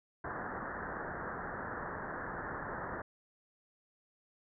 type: low-pass noise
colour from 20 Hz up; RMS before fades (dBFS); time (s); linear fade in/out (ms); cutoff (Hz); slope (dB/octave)
white; -41; 0.24-3.02; 5; 1800; 96
effects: none